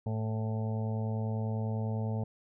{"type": "harmonic tone", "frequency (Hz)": 110, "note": "A2", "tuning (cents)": 0, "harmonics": [1, 2, 4, 5, 6, 7, 8], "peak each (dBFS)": [-31, -37, -43, -45, -47, -48, -49], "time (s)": [0.06, 2.24], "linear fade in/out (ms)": 5, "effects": []}